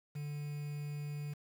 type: tone with quantisation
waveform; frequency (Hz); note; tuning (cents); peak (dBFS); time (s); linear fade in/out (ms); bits
triangle; 146.83; D3; 0; -36; 0.15-1.34; 10; 9
effects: none